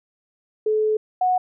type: tone pair in turn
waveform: sine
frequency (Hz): 430.8 / 734.7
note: A4 / F#5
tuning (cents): -37 / -12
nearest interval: major sixth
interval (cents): 925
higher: second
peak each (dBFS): -17 / -16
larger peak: second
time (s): 0.66-0.97 / 1.21-1.38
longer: first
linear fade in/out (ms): 5
effects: none